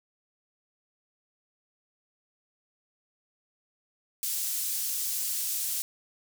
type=high-pass noise; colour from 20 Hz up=pink; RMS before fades=-31 dBFS; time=4.23-5.82 s; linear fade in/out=0 ms; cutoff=7500 Hz; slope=12 dB/octave; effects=none